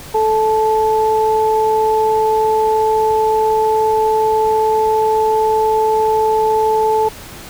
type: tone pair together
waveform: sine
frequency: 437.2 / 870.9 Hz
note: A4 / A5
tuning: -11 / -18 cents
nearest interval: octave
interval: 1193 cents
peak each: -14 dBFS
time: 0.14-7.09 s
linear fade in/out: 10 ms
effects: pink hiss -34 dBFS RMS until 7.49 s